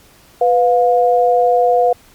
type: tone pair together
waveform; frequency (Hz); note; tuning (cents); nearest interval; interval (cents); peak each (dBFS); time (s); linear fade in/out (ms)
sine; 496.7 / 709; B4 / F5; +10 / +26; tritone; 616; -12; 0.41-1.93; 5
effects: pink hiss -47 dBFS RMS until 2.14 s + MP3 96 kbps